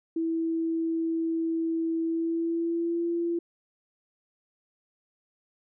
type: tone with pitch glide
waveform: sine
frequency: 327.8 to 340.3 Hz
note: E4 to F4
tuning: -10 to -45 cents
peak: -25 dBFS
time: 0.16-3.39 s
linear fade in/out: 5 ms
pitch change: +65 cents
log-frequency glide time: 2.03-3.06 s
effects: none